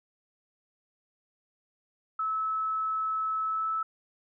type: tone with pitch glide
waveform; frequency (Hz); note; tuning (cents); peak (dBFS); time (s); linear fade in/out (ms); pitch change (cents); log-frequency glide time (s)
sine; 1300 to 1309; E6 to E6; -24 to -13; -27; 2.19-3.83; 5; +11; 3.44-3.68
effects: none